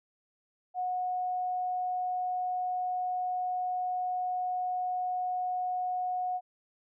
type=tone; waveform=sine; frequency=730 Hz; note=F#5; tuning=24 cents flat; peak=-29 dBFS; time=0.74-6.41 s; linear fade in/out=50 ms; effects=none